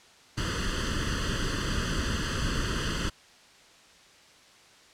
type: noise with comb filter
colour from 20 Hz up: pink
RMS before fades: -29 dBFS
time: 0.37-3.1 s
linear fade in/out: 10 ms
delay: 0.65 ms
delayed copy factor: +1
effects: white hiss -55 dBFS RMS until 4.93 s + low-pass 6000 Hz 12 dB/octave